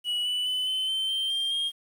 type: tone with pitch steps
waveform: triangle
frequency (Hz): 2930 / 2971 / 3012 / 3054 / 3097 / 3140 / 3184 / 3229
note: F#7 / F#7 / F#7 / G7 / G7 / G7 / G7 / G#7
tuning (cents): -18 / +6 / +30 / -46 / -22 / +2 / +26 / -49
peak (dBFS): -24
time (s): 0.04-1.72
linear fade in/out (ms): 50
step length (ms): 210
effects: 9-bit